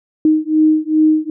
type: beating tone pair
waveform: sine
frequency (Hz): 309.8 / 312.3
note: D#4 / D#4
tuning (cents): -7 / +7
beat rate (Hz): 2.5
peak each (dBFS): -13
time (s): 0.25-1.3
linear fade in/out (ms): 2
effects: none